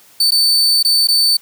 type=tone with dropouts; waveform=40% pulse; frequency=4535 Hz; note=C#8; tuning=39 cents sharp; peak=-9 dBFS; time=0.2-1.37 s; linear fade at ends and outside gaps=5 ms; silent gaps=0.308-0.319 / 0.828-0.848 / 1.073-1.085 s; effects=white hiss -47 dBFS RMS until 1.41 s + high-pass 80 Hz 12 dB/octave